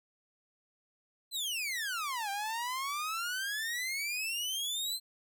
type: exponential two-way sweep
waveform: sawtooth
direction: down then up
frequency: 4163 to 784 to 4163 Hz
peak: -30 dBFS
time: 1.31-5 s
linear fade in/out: 50 ms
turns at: 2.3 s
effects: none